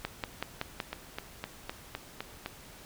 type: two click trains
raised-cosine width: 0.3 ms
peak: -16 / -19 dBFS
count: 5 / 7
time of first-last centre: 0.05-0.802 / 0.93-2.461 s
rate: 5.32 / 3.92 Hz
effects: pink hiss -51 dBFS RMS until 2.85 s